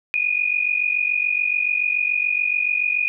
sine tone pair together, 2438 / 2485 Hz, D#7 / D#7, -36 / -3 cents, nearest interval unison, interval 33 cents, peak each -21 dBFS, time 0.14-3.08 s, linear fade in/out 0 ms, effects none

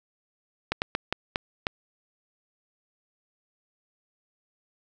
slowing click train, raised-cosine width 0.3 ms, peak -9 dBFS, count 6, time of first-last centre 0.72-1.668 s, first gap 99 ms, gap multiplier 1.33, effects none

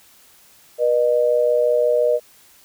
sine tone pair together, 483.6 / 609.3 Hz, B4 / D#5, -36 / -36 cents, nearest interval major third, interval 400 cents, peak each -17 dBFS, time 0.78-2.2 s, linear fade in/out 50 ms, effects white hiss -51 dBFS RMS until 2.64 s

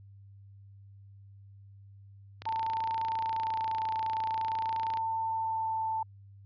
click train, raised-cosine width 0.2 ms, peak -24 dBFS, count 74, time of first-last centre 2.42-4.972 s, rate 28.6 Hz
sine tone with vibrato, 890 Hz, A5, 20 cents sharp, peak -29 dBFS, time 2.46-6.03 s, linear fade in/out 5 ms, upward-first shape sine, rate 0.48 Hz, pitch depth 10 cents each way
effects added 99 Hz sine -50 dBFS peak until 6.45 s + resampled to 11025 Hz

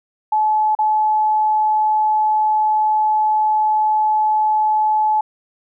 sine tone with dropouts, 859 Hz, A5, 42 cents flat, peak -13 dBFS, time 0.32-5.21 s, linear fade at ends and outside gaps 5 ms, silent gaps 0.751-0.788 s, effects none

